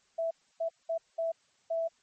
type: tone bursts at uneven times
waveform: sine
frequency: 659.3 Hz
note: E5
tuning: in tune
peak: -28 dBFS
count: 5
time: 0.18-0.31 / 0.6-0.69 / 0.89-0.98 / 1.18-1.32 / 1.7-1.88 s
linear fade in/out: 10 ms
effects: white hiss -69 dBFS RMS until 2.02 s + MP3 32 kbps